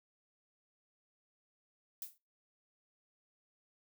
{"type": "noise with exponential decay", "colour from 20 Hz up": "violet", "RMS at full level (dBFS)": -39, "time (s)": [2.02, 2.18], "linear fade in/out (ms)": 1, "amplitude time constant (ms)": 34, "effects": ["noise-tail reverb RT60 0.3 s tail -26 dB re dry"]}